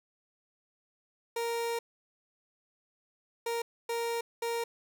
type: tone bursts at uneven times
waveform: 30% pulse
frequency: 466.2 Hz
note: A#4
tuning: in tune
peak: -28 dBFS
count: 4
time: 1.36-1.79 / 3.46-3.62 / 3.89-4.21 / 4.42-4.64 s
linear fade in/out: 5 ms
effects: none